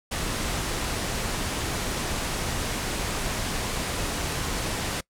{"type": "low-pass noise", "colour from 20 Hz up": "pink", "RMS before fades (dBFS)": -29, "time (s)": [0.11, 5.01], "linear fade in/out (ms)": 10, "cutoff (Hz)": 11000, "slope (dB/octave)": 24, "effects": ["noise-tail reverb RT60 0.1 s tail -23 dB re dry"]}